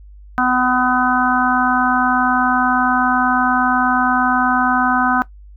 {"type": "harmonic tone", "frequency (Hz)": 251.7, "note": "B3", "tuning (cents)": 33, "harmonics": [1, 3, 4, 5, 6], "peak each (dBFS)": [-19, -19, -22, -19, -19], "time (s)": [0.38, 5.22], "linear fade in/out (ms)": 0, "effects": ["noise-tail reverb RT60 0.1 s tail -17 dB re dry", "added 50 Hz sine -37 dBFS peak until 5.56 s"]}